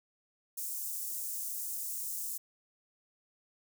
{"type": "high-pass noise", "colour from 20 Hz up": "white", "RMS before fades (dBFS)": -38, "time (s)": [0.57, 2.38], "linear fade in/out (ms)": 10, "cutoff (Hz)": 6900, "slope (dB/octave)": 24, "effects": []}